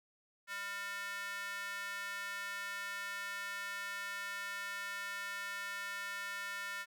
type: tone with high-pass filter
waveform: square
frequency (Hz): 200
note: G3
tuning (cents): +35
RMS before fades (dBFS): -42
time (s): 0.47-6.86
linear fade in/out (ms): 50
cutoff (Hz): 1600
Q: 3.4
effects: none